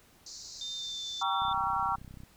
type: band-pass noise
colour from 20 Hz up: pink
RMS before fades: -46 dBFS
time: 0.26-1.23 s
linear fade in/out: 5 ms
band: 4100 to 7200 Hz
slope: 96 dB/octave
type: tone with pitch glide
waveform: sine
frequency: 3600 to 3542 Hz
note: A7 to A7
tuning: +39 to +11 cents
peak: -36 dBFS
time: 0.61-1.53 s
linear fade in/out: 2 ms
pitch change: -28 cents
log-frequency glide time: 0.77-1.05 s
type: chord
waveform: sine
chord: G diminished seventh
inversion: none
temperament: just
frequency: 784 / 940.8 / 1128.9 / 1354.7 Hz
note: G5 / Bb5 / Db6 / Fb6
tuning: 0 / +16 / +31 / +47 cents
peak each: -33 dBFS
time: 1.21-1.96 s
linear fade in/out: 10 ms
type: click train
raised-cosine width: 5 ms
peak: -35 dBFS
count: 27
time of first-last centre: 1.42-2.235 s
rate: 31.9 Hz
effects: pink hiss -61 dBFS RMS until 2.36 s